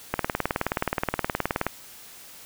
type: click train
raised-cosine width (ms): 0.5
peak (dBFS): -8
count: 30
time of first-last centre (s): 0.14-1.666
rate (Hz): 19
effects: white hiss -46 dBFS RMS until 2.45 s